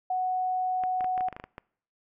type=tone; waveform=sine; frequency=740 Hz; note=F#5; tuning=in tune; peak=-25 dBFS; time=0.1-1.29 s; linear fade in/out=5 ms
type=clicks; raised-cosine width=0.5 ms; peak=-24 dBFS; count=11; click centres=0.837 / 1.008 / 1.044 / 1.178 / 1.208 / 1.285 / 1.327 / 1.365 / 1.399 / 1.44 / 1.581 s
effects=noise-tail reverb RT60 0.6 s tail -24 dB re dry